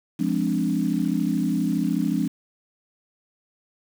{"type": "chord", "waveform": "sine", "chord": "D half-diminished seventh", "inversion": "first", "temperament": "equal with one note detuned", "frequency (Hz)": [174.61, 207.7, 259.5, 293.7], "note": ["F3", "Ab3", "C4", "D4"], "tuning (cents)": [0, 0, -14, 0], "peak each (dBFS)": -26, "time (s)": [0.19, 2.28], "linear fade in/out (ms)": 10, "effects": ["7-bit"]}